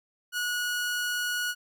sawtooth tone, 1458 Hz, F#6, 26 cents flat, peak -24 dBFS, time 0.32-1.55 s, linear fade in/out 50 ms, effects none

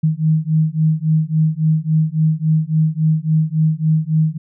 sine beating tone pair, 155.56 / 159.16 Hz, D#3 / D#3, 0 / +40 cents, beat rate 3.6 Hz, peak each -16 dBFS, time 0.03-4.38 s, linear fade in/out 10 ms, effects none

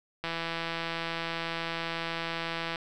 click train, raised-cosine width 0.3 ms, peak -17 dBFS, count 419, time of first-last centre 0.24-2.758 s, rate 166 Hz, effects none

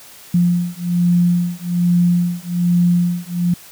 sine beating tone pair, 174.61 / 175.81 Hz, F3 / F3, 0 / +12 cents, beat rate 1.2 Hz, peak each -16 dBFS, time 0.34-3.54 s, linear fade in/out 5 ms, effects white hiss -41 dBFS RMS until 3.71 s

